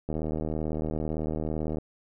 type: click train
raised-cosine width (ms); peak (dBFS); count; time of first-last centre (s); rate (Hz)
2; -18; 133; 0.09-1.784; 77.9
effects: none